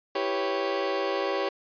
30% pulse chord, C# half-diminished seventh, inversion first, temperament equal, 329.6 / 392 / 493.9 / 554.4 Hz, E4 / G4 / B4 / C#5, 0 / 0 / 0 / 0 cents, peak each -33 / -27 / -32 / -27 dBFS, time 0.15-1.49 s, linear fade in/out 5 ms, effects resampled to 11025 Hz

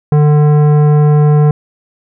triangle tone with tanh clipping, 149 Hz, D3, 25 cents sharp, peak -7 dBFS, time 0.12-1.51 s, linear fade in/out 2 ms, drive 18 dB, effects none

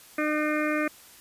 harmonic tone, 303.1 Hz, D#4, 45 cents flat, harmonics 1 / 2 / 4 / 5 / 6 / 7 / 8, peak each -27 / -30 / -33 / -34 / -35 / -35 / -36 dBFS, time 0.18-0.88 s, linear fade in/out 5 ms, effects white hiss -51 dBFS RMS until 1.2 s + resampled to 32000 Hz

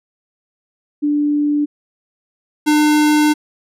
sine / square tone pair in turn, 293.7 / 301.1 Hz, D4 / D4, 0 / +43 cents, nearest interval unison, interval 43 cents, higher second, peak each -13 / -11 dBFS, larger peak second, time 1.02-1.66 / 2.66-3.34 s, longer second, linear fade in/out 20 ms, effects resampled to 32000 Hz

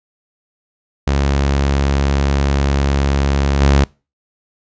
sawtooth tone with level steps, 69.6 Hz, C#2, 8 cents sharp, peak -9 / -5 dBFS, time 1.07-3.84 s, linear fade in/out 5 ms, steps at 3.6 s, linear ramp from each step 20 ms, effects noise-tail reverb RT60 0.3 s tail -25 dB re dry + resampled to 16000 Hz

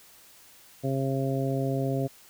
harmonic tone, 134.8 Hz, C#3, 48 cents flat, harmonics 1 / 2 / 3 / 4 / 5, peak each -28 / -31 / -33 / -34 / -35 dBFS, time 0.83-2.08 s, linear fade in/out 20 ms, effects white hiss -54 dBFS RMS until 2.29 s

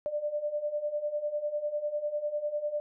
sine beating tone pair, 587.3 / 597.3 Hz, D5 / D5, 0 / +29 cents, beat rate 10 Hz, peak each -35 / -31 dBFS, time 0.06-2.8 s, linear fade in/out 0 ms, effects none

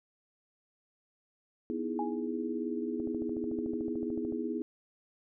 sine chord, E major seventh, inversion second, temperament equal, 246.9 / 311.1 / 329.6 / 415.3 Hz, B3 / D#4 / E4 / G#4, 0 / 0 / 0 / 0 cents, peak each -36 / -39 / -37 / -38 dBFS, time 1.7-4.62 s, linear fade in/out 0 ms
sine tone with exponential decay, 830.6 Hz, G#5, in tune, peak -30 dBFS, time 1.99-2.28 s, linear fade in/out 2 ms, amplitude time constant 63 ms
click train, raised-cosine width 2 ms, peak -31 dBFS, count 19, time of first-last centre 3-4.324 s, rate 13.6 Hz
effects none

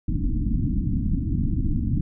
pink low-pass noise, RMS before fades -23 dBFS, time 0.08-2.01 s, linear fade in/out 5 ms, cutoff 310 Hz, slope 96 dB/octave, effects none

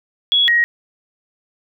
sine tone pair in turn, 3357 / 1889 Hz, G#7 / A#6, +18 / +22 cents, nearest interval minor seventh, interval 996 cents, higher first, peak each -11 dBFS, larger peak neither, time 0.32-0.48 / 0.48-0.64 s, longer neither, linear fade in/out 0 ms, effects none

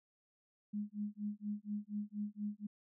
sine tone with tremolo, 207.8 Hz, G#3, 1 cent sharp, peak -35 dBFS, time 0.73-2.67 s, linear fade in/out 10 ms, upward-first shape sine, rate 4.2 Hz, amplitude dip 100%, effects none

